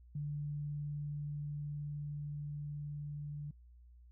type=tone with level ramp; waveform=sine; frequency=146.83 Hz; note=D3; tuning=in tune; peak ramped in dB=-36 to -40 dBFS; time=0.15-3.51 s; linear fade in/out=5 ms; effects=noise-tail reverb RT60 0.1 s tail -24 dB re dry + added 60 Hz sine -56 dBFS peak until 4.11 s